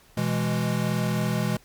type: chord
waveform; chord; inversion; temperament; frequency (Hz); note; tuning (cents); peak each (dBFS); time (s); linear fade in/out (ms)
square; E major; second; equal; 123.47 / 164.81 / 207.7; B2 / E3 / G#3; 0 / 0 / 0; -28; 0.17-1.57; 5
effects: pink hiss -56 dBFS RMS until 1.64 s + MP3 96 kbps